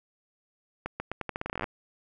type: accelerating click train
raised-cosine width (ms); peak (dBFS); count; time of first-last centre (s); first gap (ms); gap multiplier
0.5; -17; 17; 0.86-1.642; 140; 0.83
effects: none